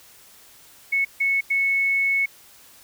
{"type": "tone bursts at uneven times", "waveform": "sine", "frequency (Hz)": 2203, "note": "C#7", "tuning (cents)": -11, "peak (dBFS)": -18, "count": 3, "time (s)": [[0.92, 1.05], [1.2, 1.41], [1.5, 2.26]], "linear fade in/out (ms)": 10, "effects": ["white hiss -50 dBFS RMS until 2.83 s"]}